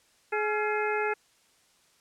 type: harmonic tone with a mistuned harmonic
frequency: 422.8 Hz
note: G#4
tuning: 31 cents sharp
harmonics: 1 / 2 / 3 / 4 / 5 / 6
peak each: -29 / -32 / -34 / -35 / -36 / -37 dBFS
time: 0.32-1.14 s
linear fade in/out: 10 ms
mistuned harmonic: 3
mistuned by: +140 cents
effects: white hiss -64 dBFS RMS until 2 s + low-pass 9000 Hz 12 dB/octave